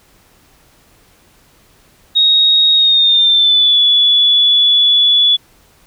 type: tone with pitch glide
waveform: sine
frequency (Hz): 3759 to 3427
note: A#7 to A7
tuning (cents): +14 to -46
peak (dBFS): -7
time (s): 2.15-5.37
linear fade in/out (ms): 20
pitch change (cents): -160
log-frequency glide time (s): 2.74-3.79
effects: pink hiss -50 dBFS RMS until 5.86 s